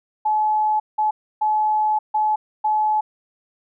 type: tone bursts at uneven times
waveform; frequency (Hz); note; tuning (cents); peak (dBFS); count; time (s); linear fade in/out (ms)
sine; 856; A5; -48; -16; 5; 0.25-0.8 / 0.98-1.11 / 1.41-1.99 / 2.14-2.36 / 2.64-3.01; 10
effects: none